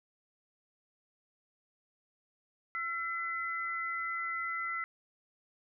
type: tone pair together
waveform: sine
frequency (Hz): 1351 / 2023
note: E6 / B6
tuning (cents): +42 / +41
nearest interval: perfect fifth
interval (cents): 699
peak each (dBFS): -36 / -36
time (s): 2.75-4.84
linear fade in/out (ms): 0
effects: none